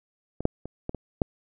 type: clicks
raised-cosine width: 2 ms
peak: -20 / -6 / -23 / -16 / -20 / -8 dBFS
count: 6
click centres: 0.406 / 0.454 / 0.656 / 0.894 / 0.947 / 1.218 s
effects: none